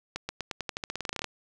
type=accelerating click train; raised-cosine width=0.2 ms; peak=-15 dBFS; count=18; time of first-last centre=0.16-1.243 s; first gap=130 ms; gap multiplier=0.9; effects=none